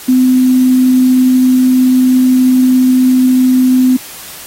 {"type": "tone with quantisation", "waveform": "sine", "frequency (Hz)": 255.3, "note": "C4", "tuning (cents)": -42, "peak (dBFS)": -5, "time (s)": [0.08, 3.97], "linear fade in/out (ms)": 10, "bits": 5, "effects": ["white hiss -30 dBFS RMS until 4.46 s", "AAC 48 kbps"]}